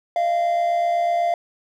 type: tone pair together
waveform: triangle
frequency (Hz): 622.3 / 690.3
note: D#5 / F5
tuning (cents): 0 / -20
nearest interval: major second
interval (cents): 180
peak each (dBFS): -26 / -16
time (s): 0.16-1.34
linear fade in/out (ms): 2
effects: none